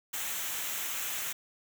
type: noise with comb filter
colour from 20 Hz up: white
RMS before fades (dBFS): -35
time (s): 0.13-1.33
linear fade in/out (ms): 10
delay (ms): 0.21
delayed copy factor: -0.55
effects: none